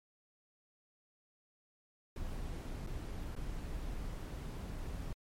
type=noise with dropouts; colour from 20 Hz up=brown; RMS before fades=-41 dBFS; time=2.16-5.13 s; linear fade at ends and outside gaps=2 ms; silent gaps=2.865-2.871 / 3.353-3.363 s; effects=MP3 64 kbps